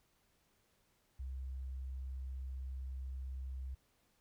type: tone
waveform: sine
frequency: 65.41 Hz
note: C2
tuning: in tune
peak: -40 dBFS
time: 1.19-3.75 s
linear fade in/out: 10 ms
effects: pink hiss -75 dBFS RMS until 4.2 s